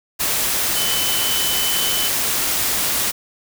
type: tone in noise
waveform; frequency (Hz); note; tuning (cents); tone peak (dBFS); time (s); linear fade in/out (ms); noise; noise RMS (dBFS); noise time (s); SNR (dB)
sine; 3030; F#7; +40; -23; 0.75-2.09; 20; white; -20; 0.19-3.12; -6
effects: none